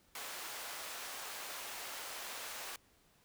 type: high-pass noise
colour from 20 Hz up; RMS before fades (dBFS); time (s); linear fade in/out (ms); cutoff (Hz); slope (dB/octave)
pink; -45; 0.15-2.76; 2; 710; 12
effects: pink hiss -69 dBFS RMS until 3.24 s